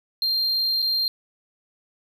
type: tone with dropouts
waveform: triangle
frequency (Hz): 4186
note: C8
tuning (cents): 0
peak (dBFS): -19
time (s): 0.22-1.08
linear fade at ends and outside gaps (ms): 1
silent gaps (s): 0.82-0.825
effects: none